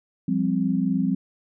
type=chord; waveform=sine; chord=F suspended second; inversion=none; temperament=equal with one note detuned; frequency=174.61 / 198.16 / 261.6 Hz; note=F3 / G3 / C4; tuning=0 / +19 / 0 cents; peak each=-25 / -24 / -24 dBFS; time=0.28-1.15 s; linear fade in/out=5 ms; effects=none